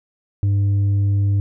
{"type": "tone with tanh clipping", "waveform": "triangle", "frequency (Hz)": 100, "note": "G2", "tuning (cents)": 35, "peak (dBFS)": -15, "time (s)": [0.43, 1.4], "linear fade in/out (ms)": 0, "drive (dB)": 8, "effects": []}